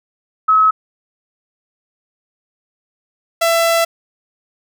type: tone pair in turn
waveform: sine / sawtooth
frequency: 1285 / 668.2 Hz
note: E6 / E5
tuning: -45 / +23 cents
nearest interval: major seventh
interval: 1132 cents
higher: first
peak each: -8 dBFS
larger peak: neither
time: 0.48-0.71 / 3.41-3.85 s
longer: second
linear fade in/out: 10 ms
effects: none